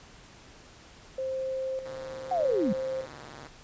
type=tone with tremolo; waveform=sine; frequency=526 Hz; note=C5; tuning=9 cents sharp; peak=-29 dBFS; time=1.18-3.06 s; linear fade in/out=5 ms; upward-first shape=square; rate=0.82 Hz; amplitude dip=60%
type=tone with vibrato; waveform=5% pulse; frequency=136.1 Hz; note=C#3; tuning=31 cents flat; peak=-33 dBFS; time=1.85-3.48 s; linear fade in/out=10 ms; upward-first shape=sine; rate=20 Hz; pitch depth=290 cents each way
type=linear sweep; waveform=sine; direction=down; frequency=760 to 176 Hz; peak=-24 dBFS; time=2.31-2.73 s; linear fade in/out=5 ms
effects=pink hiss -52 dBFS RMS until 3.63 s + resampled to 16000 Hz